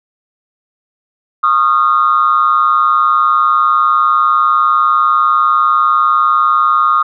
sine tone with amplitude modulation, 1230 Hz, D#6, 20 cents flat, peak -3 dBFS, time 1.43-7.03 s, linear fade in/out 10 ms, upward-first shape sine, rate 140 Hz, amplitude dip 95%, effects tanh soft clip ceiling 0 dBFS

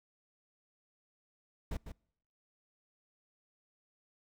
brown noise with echo, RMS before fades -36 dBFS, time 1.71-1.77 s, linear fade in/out 5 ms, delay 150 ms, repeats 1, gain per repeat -8 dB, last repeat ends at 1.92 s, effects noise-tail reverb RT60 0.7 s tail -26 dB re dry

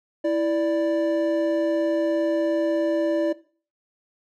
triangle tone pair together, 329.6 / 587.3 Hz, E4 / D5, 0 / 0 cents, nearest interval minor seventh, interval 1000 cents, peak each -21 / -20 dBFS, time 0.24-3.33 s, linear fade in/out 10 ms, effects noise-tail reverb RT60 0.4 s tail -18 dB re dry

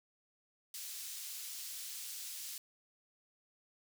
pink high-pass noise, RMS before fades -45 dBFS, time 0.74-2.58 s, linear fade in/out 2 ms, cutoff 4600 Hz, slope 12 dB/octave, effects none

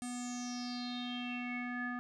square tone with low-pass filter sweep, 245.4 Hz, B3, 11 cents flat, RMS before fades -40 dBFS, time 0.02-1.99 s, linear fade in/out 0 ms, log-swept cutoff 8800 to 1500 Hz, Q 8.4, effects none

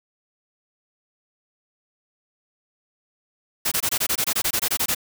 white noise bursts, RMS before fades -22 dBFS, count 15, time 3.65-4.948 s, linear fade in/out 10 ms, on 66 ms, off 22 ms, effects none

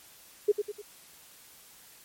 sine tone with echo, 415.3 Hz, G#4, in tune, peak -18 dBFS, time 0.48-0.52 s, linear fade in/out 10 ms, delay 100 ms, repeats 3, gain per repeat -7 dB, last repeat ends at 0.82 s, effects white hiss -54 dBFS RMS until 2.04 s + MP3 64 kbps

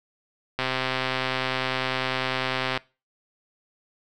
click train, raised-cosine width 0.3 ms, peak -9 dBFS, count 285, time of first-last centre 0.59-2.775 s, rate 130 Hz, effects noise-tail reverb RT60 0.3 s tail -22 dB re dry

